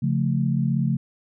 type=chord; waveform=sine; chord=Db augmented; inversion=none; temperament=equal; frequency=138.59 / 174.61 / 220 Hz; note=Db3 / F3 / A3; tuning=0 / 0 / 0 cents; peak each=-22 / -25 / -25 dBFS; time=0.02-0.97 s; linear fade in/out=10 ms; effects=none